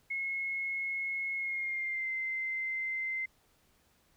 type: tone with pitch glide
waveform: sine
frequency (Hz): 2172 to 2076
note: C#7 to C7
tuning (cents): -36 to -14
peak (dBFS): -32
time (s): 0.1-3.26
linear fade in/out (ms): 10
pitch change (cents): -78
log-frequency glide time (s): 1.35-2.1
effects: pink hiss -69 dBFS RMS until 4.16 s